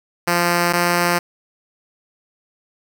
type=tone pair in turn; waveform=5% pulse; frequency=173.6 / 174.46 Hz; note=F3 / F3; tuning=-10 / -2 cents; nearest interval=unison; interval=8 cents; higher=second; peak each=-4 dBFS; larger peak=neither; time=0.27-0.73 / 0.73-1.19 s; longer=neither; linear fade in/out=10 ms; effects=none